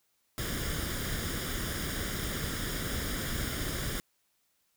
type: noise with comb filter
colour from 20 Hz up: pink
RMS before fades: -34 dBFS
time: 0.38-4 s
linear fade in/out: 0 ms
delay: 0.58 ms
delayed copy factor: +0.65
effects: white hiss -74 dBFS RMS until 4.76 s